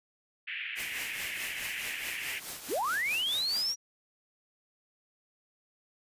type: band-pass noise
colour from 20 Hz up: pink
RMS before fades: -38 dBFS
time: 0.47-2.4 s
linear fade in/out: 10 ms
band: 1800 to 2900 Hz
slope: 48 dB/octave
type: noise with tremolo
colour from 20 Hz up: white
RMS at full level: -38 dBFS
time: 0.75-3.75 s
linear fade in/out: 50 ms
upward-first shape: triangle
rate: 4.7 Hz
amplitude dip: 65%
type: linear sweep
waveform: sine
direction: up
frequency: 188.1 to 5780 Hz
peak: -28 dBFS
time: 2.68-3.76 s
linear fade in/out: 50 ms
effects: resampled to 32000 Hz